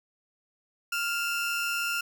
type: tone pair together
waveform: 30% pulse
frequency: 1396.9 / 2637 Hz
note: F6 / E7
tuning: 0 / 0 cents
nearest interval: major seventh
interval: 1100 cents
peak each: -26 / -31 dBFS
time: 0.92-2.01 s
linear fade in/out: 5 ms
effects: none